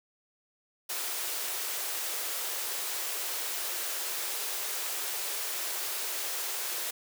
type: high-pass noise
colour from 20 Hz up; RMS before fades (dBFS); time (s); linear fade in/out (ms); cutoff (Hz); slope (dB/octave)
white; -34; 0.89-6.91; 10; 340; 48
effects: none